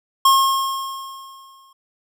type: tone with exponential decay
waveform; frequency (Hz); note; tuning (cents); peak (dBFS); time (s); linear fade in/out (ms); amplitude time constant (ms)
square; 1078; C#6; -49; -10; 0.25-1.73; 5; 320
effects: none